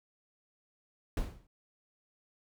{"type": "noise with exponential decay", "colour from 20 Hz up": "brown", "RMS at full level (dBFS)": -28, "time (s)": [1.17, 1.47], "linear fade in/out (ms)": 2, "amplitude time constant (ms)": 64, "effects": []}